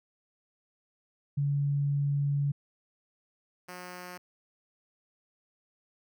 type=tone pair in turn; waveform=sine / 5% pulse; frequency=142.3 / 180.01 Hz; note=C#3 / F#3; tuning=+46 / -47 cents; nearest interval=major third; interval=407 cents; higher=second; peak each=-25 / -30 dBFS; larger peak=first; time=1.37-2.52 / 3.68-4.18 s; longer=first; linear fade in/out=10 ms; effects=none